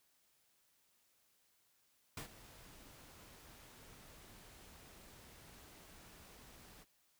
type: noise with ADSR envelope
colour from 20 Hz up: pink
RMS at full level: -44 dBFS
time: 2.17-6.85 s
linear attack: 4 ms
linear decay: 100 ms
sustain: -15 dB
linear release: 28 ms
effects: white hiss -75 dBFS RMS until 7.19 s

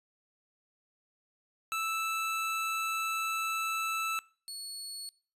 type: tone pair in turn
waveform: 25% pulse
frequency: 1318 / 4386 Hz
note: E6 / C#8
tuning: -1 / -19 cents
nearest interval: octave + major sixth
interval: 2082 cents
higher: second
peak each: -27 / -35 dBFS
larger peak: first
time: 1.72-4.19 / 4.48-5.09 s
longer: first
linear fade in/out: 0 ms
effects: noise-tail reverb RT60 0.4 s tail -22 dB re dry + resampled to 32000 Hz

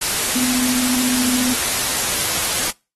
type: tone in noise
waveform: sine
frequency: 251.3 Hz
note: B3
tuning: 30 cents sharp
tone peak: -20 dBFS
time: 0.35-1.54 s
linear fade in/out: 10 ms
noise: white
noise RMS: -20 dBFS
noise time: 0.01-2.71 s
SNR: -3 dB
effects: noise-tail reverb RT60 0.3 s tail -26 dB re dry + AAC 32 kbps

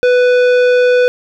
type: tone with tanh clipping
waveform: sine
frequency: 495.8 Hz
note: B4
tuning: 7 cents sharp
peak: -9 dBFS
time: 0.03-1.08 s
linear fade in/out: 0 ms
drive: 14 dB
effects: none

